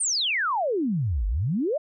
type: exponential two-way sweep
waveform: sine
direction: down then up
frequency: 9397 to 46.25 to 658 Hz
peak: -22 dBFS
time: 0-1.78 s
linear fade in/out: 10 ms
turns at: 1.27 s
effects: none